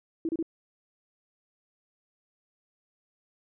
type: tone bursts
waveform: sine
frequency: 326.9 Hz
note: E4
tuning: 14 cents flat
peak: -26 dBFS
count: 3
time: 0.25-0.427 s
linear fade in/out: 2 ms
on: 39 ms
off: 30 ms
effects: none